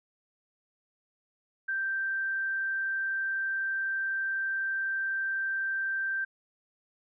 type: tone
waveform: sine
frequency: 1568 Hz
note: G6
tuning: in tune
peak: -28 dBFS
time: 1.68-6.25 s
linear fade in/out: 10 ms
effects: none